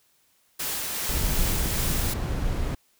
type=noise with tremolo; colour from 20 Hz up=white; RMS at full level=-29 dBFS; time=0.59-2.14 s; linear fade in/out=10 ms; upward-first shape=triangle; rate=2.6 Hz; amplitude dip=25%
type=noise; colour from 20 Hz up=brown; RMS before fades=-26 dBFS; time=1.09-2.75 s; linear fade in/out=5 ms
effects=white hiss -65 dBFS RMS until 2.99 s